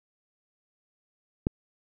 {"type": "click", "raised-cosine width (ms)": 3, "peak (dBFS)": -11, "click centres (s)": 1.469, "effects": []}